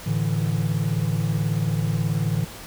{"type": "chord", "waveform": "triangle", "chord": "A suspended fourth", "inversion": "none", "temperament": "equal with one note detuned", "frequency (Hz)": [110, 146.32, 164.81], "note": ["A2", "D3", "E3"], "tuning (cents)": [0, -6, 0], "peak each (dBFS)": -23, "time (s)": [0.06, 2.45], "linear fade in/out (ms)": 10, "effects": ["pink hiss -39 dBFS RMS until 2.66 s"]}